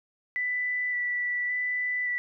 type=tone with vibrato; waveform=sine; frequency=1975.5 Hz; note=B6; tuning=in tune; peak=-26 dBFS; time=0.36-2.18 s; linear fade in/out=0 ms; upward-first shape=square; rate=0.88 Hz; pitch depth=11 cents each way; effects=none